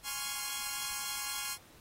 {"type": "chord", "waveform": "5% pulse", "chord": "Db major seventh", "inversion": "second", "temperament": "equal", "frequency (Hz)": [830.6, 1046.5, 1108.7, 1396.9], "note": ["Ab5", "C6", "Db6", "F6"], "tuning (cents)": [0, 0, 0, 0], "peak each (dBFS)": -29, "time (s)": [0.03, 1.58], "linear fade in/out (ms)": 50, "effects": ["pink hiss -59 dBFS RMS until 1.8 s", "AAC 48 kbps"]}